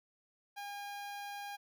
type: tone with notch filter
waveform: sawtooth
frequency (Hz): 811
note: G#5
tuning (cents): -41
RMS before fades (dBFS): -44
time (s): 0.56-1.57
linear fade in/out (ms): 20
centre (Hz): 8000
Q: 1.8
effects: none